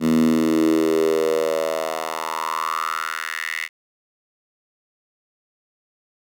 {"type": "tone with high-pass filter sweep", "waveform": "10% pulse", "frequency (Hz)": 80, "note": "D#2", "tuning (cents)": 49, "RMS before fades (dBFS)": -21, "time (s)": [0, 3.69], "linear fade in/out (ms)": 50, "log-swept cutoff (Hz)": [210, 2100], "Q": 5.4, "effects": []}